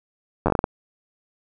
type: slowing click train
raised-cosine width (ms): 1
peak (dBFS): -5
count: 8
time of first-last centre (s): 0.46-0.641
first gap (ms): 10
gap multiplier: 1.31
effects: none